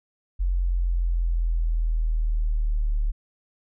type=linear sweep; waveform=sine; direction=down; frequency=44.97 to 36.71 Hz; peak=-20 dBFS; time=0.39-3.12 s; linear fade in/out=20 ms; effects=none